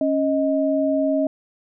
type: tone pair together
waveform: sine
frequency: 275.4 / 626.3 Hz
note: C#4 / D#5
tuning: -11 / +11 cents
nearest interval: octave + major second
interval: 1422 cents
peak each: -20 dBFS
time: 0.01-1.27 s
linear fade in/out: 2 ms
effects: none